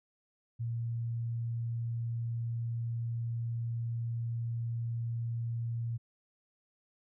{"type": "tone", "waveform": "sine", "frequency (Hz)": 116.54, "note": "A#2", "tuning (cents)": 0, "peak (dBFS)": -32, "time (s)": [0.59, 5.98], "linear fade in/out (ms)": 20, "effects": []}